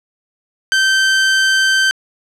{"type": "tone", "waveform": "sawtooth", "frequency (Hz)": 1553, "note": "G6", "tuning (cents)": -17, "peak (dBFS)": -7, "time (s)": [0.72, 1.91], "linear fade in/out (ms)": 0, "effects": ["low-pass 7000 Hz 12 dB/octave"]}